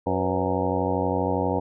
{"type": "harmonic tone with a mistuned harmonic", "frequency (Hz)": 92.5, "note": "F#2", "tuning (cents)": 0, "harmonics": [1, 2, 3, 4, 5, 6, 7, 8, 9, 10], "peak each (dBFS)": [-30, -31, -29, -32, -28, -32, -33, -34, -31, -32], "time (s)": [0.06, 1.6], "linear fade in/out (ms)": 10, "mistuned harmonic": 5, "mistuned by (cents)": 84, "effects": []}